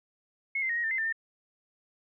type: tone with pitch steps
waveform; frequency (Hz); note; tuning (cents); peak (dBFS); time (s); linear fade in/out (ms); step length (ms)
sine; 2176 / 2078 / 1867 / 1886 / 1796 / 2072 / 1790 / 1810; C#7 / C7 / A#6 / A#6 / A6 / C7 / A6 / A6; -33 / -12 / +2 / +20 / +35 / -17 / +29 / +48; -27; 0.55-1.126; 5; 72
effects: none